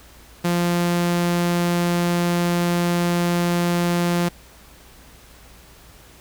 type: tone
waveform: sawtooth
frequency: 173.8 Hz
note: F3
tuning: 8 cents flat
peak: -14 dBFS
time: 0.44-4.29 s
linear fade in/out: 10 ms
effects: added 57 Hz sine -49 dBFS peak until 6.2 s + pink hiss -48 dBFS RMS until 6.2 s